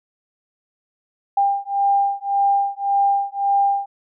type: beating tone pair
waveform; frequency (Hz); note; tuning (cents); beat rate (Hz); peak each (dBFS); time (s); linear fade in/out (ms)
sine; 797 / 798.8; G5 / G5; +28 / +32; 1.8; -19; 1.37-3.86; 5
effects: none